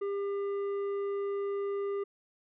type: tone with tanh clipping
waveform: sine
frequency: 400 Hz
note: G4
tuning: 35 cents sharp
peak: -32 dBFS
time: 0.01-2.04 s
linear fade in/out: 10 ms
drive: 8 dB
effects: none